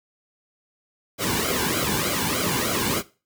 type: noise with flanger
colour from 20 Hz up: pink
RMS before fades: -24 dBFS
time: 1.18-3.03 s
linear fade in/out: 50 ms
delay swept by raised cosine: 1.1 to 1.6 ms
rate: 3.3 Hz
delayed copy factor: -0.75
effects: noise-tail reverb RT60 0.3 s tail -17 dB re dry + high-pass 60 Hz 12 dB/octave